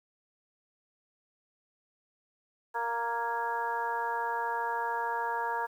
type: harmonic tone with a mistuned harmonic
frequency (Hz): 233.1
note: A#3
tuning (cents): 0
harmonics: 2 / 3 / 4 / 5 / 6 / 7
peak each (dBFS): -39 / -41 / -31 / -43 / -41 / -38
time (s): 2.74-5.67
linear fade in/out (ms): 20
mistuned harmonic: 7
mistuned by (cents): +25
effects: 10-bit